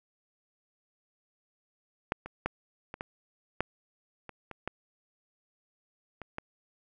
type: clicks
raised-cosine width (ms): 0.5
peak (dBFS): -12 / -25 / -14 / -24 / -20 / -12 / -27 / -26 / -18 / -26 / -20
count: 11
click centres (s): 2.121 / 2.26 / 2.46 / 2.941 / 3.009 / 3.606 / 4.293 / 4.513 / 4.676 / 6.217 / 6.384
effects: none